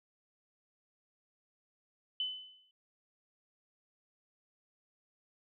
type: tone with exponential decay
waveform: sine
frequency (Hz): 3020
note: F#7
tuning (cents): +35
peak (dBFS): -30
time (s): 2.2-2.71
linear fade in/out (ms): 2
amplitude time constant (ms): 110
effects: none